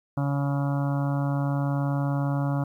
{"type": "harmonic tone", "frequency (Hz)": 140.7, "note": "C#3", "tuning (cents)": 26, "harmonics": [1, 2, 4, 5, 6, 7, 8, 9, 10], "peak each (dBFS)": [-24, -30, -36, -38, -40, -41, -42, -43, -44], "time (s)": [0.17, 2.64], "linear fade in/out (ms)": 5, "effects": ["10-bit"]}